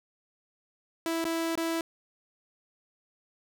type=tone with dropouts; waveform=sawtooth; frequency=329.6 Hz; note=E4; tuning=in tune; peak=-24 dBFS; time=1.06-1.81 s; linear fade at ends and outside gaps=1 ms; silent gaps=1.243-1.252 / 1.554-1.575 s; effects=none